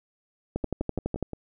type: two click trains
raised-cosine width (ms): 2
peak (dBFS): -21 / -14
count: 5 / 9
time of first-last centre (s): 0.64-1.333 / 0.56-1.227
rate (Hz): 5.77 / 12
effects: none